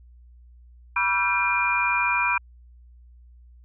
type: tone cluster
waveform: sine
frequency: 976 / 1148 / 1356 / 1566 / 2404 Hz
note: B5 / D6 / E6 / G6 / D7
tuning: -21 / -40 / +49 / -2 / +40 cents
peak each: -25 / -31 / -29 / -29 / -23 dBFS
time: 0.96-2.38 s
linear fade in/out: 5 ms
effects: added 60 Hz sine -47 dBFS peak until 3.64 s